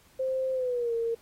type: tone with pitch glide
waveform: sine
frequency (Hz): 523.3 to 460.9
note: C5 to A#4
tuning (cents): 0 to -20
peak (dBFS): -26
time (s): 0.19-1.15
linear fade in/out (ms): 10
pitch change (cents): -220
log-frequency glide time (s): 0.53-0.94
effects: pink hiss -60 dBFS RMS until 1.21 s + AAC 48 kbps